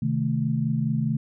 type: chord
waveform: sine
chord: A diminished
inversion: first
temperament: equal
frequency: 130.81 / 155.56 / 220 Hz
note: C3 / Eb3 / A3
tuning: 0 / 0 / 0 cents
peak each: -26 dBFS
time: 0.02-1.17 s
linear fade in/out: 5 ms
effects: none